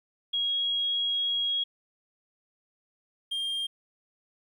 sine / triangle tone pair in turn, 3299 / 3207 Hz, G#7 / G7, -12 / +39 cents, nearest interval unison, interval 49 cents, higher first, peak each -25 / -27 dBFS, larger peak first, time 0.33-1.64 / 3.31-3.67 s, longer first, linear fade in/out 10 ms, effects 11-bit

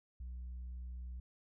sine tone, 61.74 Hz, B1, in tune, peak -40 dBFS, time 0.2-1.2 s, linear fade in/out 5 ms, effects tanh soft clip ceiling -41 dBFS

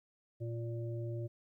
harmonic tone, 116.54 Hz, A#2, in tune, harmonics 1 / 3 / 5, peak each -37 / -44 / -48 dBFS, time 0.4-1.28 s, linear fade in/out 20 ms, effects 13-bit

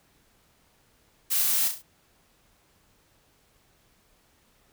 blue noise with echo, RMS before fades -25 dBFS, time 1.3-1.69 s, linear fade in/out 20 ms, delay 34 ms, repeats 4, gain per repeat -6 dB, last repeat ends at 1.826 s, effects pink hiss -64 dBFS RMS until 4.72 s

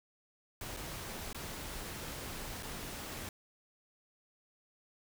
pink noise with dropouts, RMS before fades -43 dBFS, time 0.61-3.29 s, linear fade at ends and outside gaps 2 ms, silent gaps 0.766-0.77 / 1.33-1.346 / 2.626-2.63 s, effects none

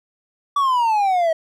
triangle exponential sweep, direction down, 1157 to 636 Hz, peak -13 dBFS, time 0.56-1.33 s, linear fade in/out 5 ms, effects none

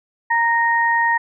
sine tone pair together, 930 / 1860 Hz, A#5 / A#6, -4 / -4 cents, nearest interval octave, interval 1200 cents, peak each -17 dBFS, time 0.3-1.18 s, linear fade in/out 10 ms, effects none

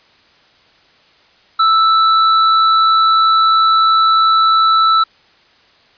square tone, 1318.5 Hz, E6, in tune, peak -9 dBFS, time 1.59-5.04 s, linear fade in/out 10 ms, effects white hiss -50 dBFS RMS until 5.97 s + resampled to 11025 Hz

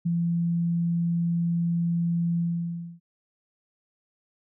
sine tone with ADSR envelope, 170 Hz, F3, 46 cents flat, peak -20 dBFS, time 0.05-3 s, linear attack 15 ms, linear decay 8 ms, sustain -2 dB, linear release 610 ms, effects none

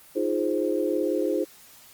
sine chord, F minor seventh, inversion third, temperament equal, 311.1 / 349.2 / 415.3 / 523.3 Hz, Eb4 / F4 / Ab4 / C5, 0 / 0 / 0 / 0 cents, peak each -28 dBFS, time 0.15-1.45 s, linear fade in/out 20 ms, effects white hiss -51 dBFS RMS until 1.93 s + Opus 24 kbps

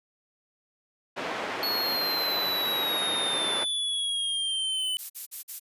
pink band-pass noise, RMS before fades -33 dBFS, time 1.16-3.65 s, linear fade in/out 20 ms, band 400 to 2600 Hz, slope 12 dB/octave
square exponential sweep, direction down, 4369 to 3000 Hz, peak -27 dBFS, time 1.63-4.97 s, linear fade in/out 0 ms
violet noise bursts, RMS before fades -34 dBFS, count 4, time 4.98-5.598 s, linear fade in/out 20 ms, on 120 ms, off 46 ms
effects resampled to 32000 Hz

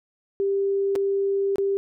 sine tone with dropouts, 394.8 Hz, G4, 12 cents sharp, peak -20 dBFS, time 0.4-1.77 s, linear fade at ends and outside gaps 0 ms, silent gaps 0.954-0.959 / 1.558-1.583 s, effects none

